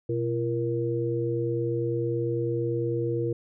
sine tone cluster, 122.8 / 341.1 / 470 Hz, B2 / F4 / A#4, -9 / -41 / +14 cents, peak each -29 dBFS, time 0.09-3.33 s, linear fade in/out 5 ms, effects none

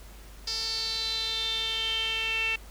sawtooth tone with band-pass filter sweep, 446.9 Hz, A4, 27 cents sharp, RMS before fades -30 dBFS, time 0.47-2.56 s, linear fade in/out 5 ms, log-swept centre 4900 to 2600 Hz, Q 8, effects added 50 Hz sine -45 dBFS peak until 2.7 s + pink hiss -52 dBFS RMS until 2.7 s

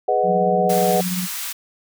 sine chord, G# minor seventh, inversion none, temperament equal with one note detuned, 415.3 / 493.9 / 619.4 / 740 Hz, G#4 / B4 / D#5 / F#5, 0 / 0 / -8 / 0 cents, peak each -23 / -21 / -22 / -19 dBFS, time 0.08-1.01 s, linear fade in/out 5 ms
sine tone with tremolo, 181.7 Hz, F#3, 31 cents flat, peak -20 dBFS, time 0.23-1.28 s, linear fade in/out 50 ms, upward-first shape sine, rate 17 Hz, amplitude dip 45%
white high-pass noise, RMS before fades -28 dBFS, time 0.69-1.53 s, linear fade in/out 10 ms, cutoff 1000 Hz, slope 24 dB/octave
effects none

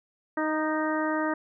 harmonic tone with a mistuned harmonic, 311.1 Hz, D#4, in tune, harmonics 1 / 2 / 3 / 4 / 5 / 6, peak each -28 / -31 / -33 / -34 / -35 / -36 dBFS, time 0.37-1.34 s, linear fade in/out 5 ms, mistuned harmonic 4, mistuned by -17 cents, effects none

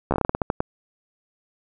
slowing click train, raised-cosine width 1 ms, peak -7 dBFS, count 12, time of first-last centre 0.11-0.605 s, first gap 13 ms, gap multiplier 1.23, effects none

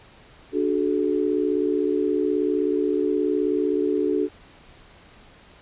sine chord, D major, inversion none, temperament equal with one note detuned, 293.7 / 370 / 429 Hz, D4 / F#4 / A4, 0 / 0 / -44 cents, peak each -24 dBFS, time 0.52-4.29 s, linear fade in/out 50 ms, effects pink hiss -50 dBFS RMS until 5.61 s + resampled to 8000 Hz

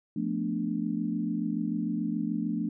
sine chord, B half-diminished seventh, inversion second, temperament equal, 174.61 / 220 / 246.9 / 293.7 Hz, F3 / A3 / B3 / D4, 0 / 0 / 0 / 0 cents, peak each -34 / -31 / -35 / -33 dBFS, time 0.16-2.69 s, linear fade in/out 5 ms, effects none

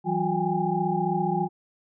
sine tone cluster, 164.8 / 188 / 359.6 / 791 / 826 Hz, E3 / F#3 / F#4 / G5 / G#5, 0 / +28 / -49 / +15 / -10 cents, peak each -29 dBFS, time 0.04-1.49 s, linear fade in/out 50 ms, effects none

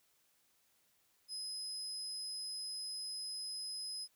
35% pulse tone, 5060 Hz, D#8, 28 cents sharp, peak -38 dBFS, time 1.28-4.08 s, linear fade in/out 50 ms, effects white hiss -74 dBFS RMS until 4.15 s

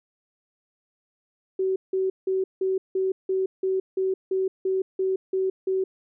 sine tone bursts, 379.1 Hz, F#4, 42 cents sharp, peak -21 dBFS, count 13, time 1.59-5.84 s, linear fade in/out 5 ms, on 170 ms, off 170 ms, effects none

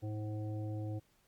harmonic tone with a mistuned harmonic, 107.1 Hz, A2, 46 cents flat, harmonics 1 / 3 / 5 / 7, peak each -37 / -44 / -49 / -54 dBFS, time 0.02-1 s, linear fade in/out 20 ms, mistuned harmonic 5, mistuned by -20 cents, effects pink hiss -72 dBFS RMS until 1.27 s + Opus 48 kbps

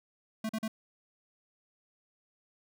square tone bursts, 220 Hz, A3, in tune, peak -32 dBFS, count 3, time 0.44-0.68 s, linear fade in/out 5 ms, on 52 ms, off 42 ms, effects none

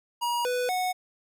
square tone with pitch steps, 955 / 495.6 / 735 Hz, A#5 / B4 / F#5, +42 / +6 / -12 cents, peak -26 dBFS, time 0.21-0.93 s, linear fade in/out 20 ms, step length 240 ms, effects none

